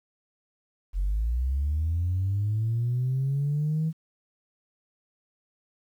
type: linear sweep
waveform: sine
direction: up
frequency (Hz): 43.65 to 162.1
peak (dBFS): -22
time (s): 0.93-3.93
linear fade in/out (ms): 50
effects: tanh soft clip ceiling -20 dBFS + 10-bit